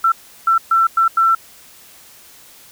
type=tone bursts at uneven times; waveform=sine; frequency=1342 Hz; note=E6; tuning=31 cents sharp; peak=-10 dBFS; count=5; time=0.04-0.12 / 0.47-0.58 / 0.71-0.87 / 0.97-1.08 / 1.17-1.35 s; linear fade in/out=5 ms; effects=white hiss -44 dBFS RMS until 2.71 s